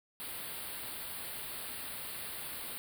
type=band-stop noise; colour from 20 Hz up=white; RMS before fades=-42 dBFS; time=0.2-2.78 s; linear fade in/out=0 ms; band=4700 to 8400 Hz; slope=96 dB/octave; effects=none